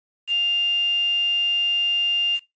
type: tone with quantisation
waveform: sine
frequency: 2800 Hz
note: F7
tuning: 4 cents sharp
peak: -18 dBFS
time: 0.27-2.4 s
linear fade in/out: 50 ms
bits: 6
effects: noise-tail reverb RT60 0.2 s tail -20 dB re dry + resampled to 16000 Hz